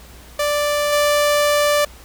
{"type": "tone with level steps", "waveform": "sawtooth", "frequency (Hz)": 587.3, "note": "D5", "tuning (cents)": 0, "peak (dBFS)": [-13, -10], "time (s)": [0.39, 1.85], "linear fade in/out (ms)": 5, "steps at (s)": 0.92, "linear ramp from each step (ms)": 10, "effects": ["added 60 Hz sine -43 dBFS peak until 2.04 s", "pink hiss -44 dBFS RMS until 2.04 s"]}